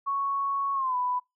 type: tone with pitch glide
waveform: sine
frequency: 1108.7 to 993.5 Hz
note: C#6 to B5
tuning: 0 to +10 cents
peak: -25 dBFS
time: 0.06-1.2 s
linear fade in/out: 20 ms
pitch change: -190 cents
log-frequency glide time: 0.74-0.96 s
effects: noise-tail reverb RT60 0.2 s tail -25 dB re dry